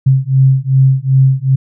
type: beating tone pair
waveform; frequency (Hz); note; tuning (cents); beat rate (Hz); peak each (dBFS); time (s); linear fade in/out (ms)
sine; 132 / 134.6; C3 / C3; +16 / +49; 2.6; -10; 0.06-1.56; 10
effects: none